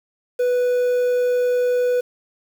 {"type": "tone with quantisation", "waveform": "triangle", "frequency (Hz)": 493.9, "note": "B4", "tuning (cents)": 0, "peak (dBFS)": -14, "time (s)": [0.39, 2.01], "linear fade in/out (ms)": 10, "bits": 7, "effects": []}